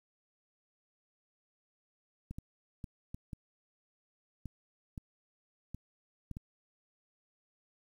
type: clicks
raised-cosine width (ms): 5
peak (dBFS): -29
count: 10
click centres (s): 2.31 / 2.385 / 2.842 / 3.145 / 3.332 / 4.457 / 4.978 / 5.746 / 6.313 / 6.369
effects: 10-bit